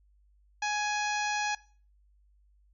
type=harmonic tone; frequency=835 Hz; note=G#5; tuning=9 cents sharp; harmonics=1 / 2 / 3 / 4 / 5 / 6 / 7 / 8; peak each=-31 / -34 / -36 / -44 / -42 / -45 / -42 / -46 dBFS; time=0.62-1.55 s; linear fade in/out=5 ms; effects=noise-tail reverb RT60 0.4 s tail -20 dB re dry + added 50 Hz sine -61 dBFS peak until 2.73 s